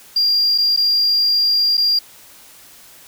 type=tone with dropouts; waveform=sine; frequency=4784 Hz; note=D8; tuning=31 cents sharp; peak=-11 dBFS; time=0.16-1.99 s; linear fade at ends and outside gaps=5 ms; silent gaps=0.579-0.583 / 0.764-0.773 / 1.771-1.777 s; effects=tanh soft clip ceiling -10 dBFS + white hiss -44 dBFS RMS until 3.07 s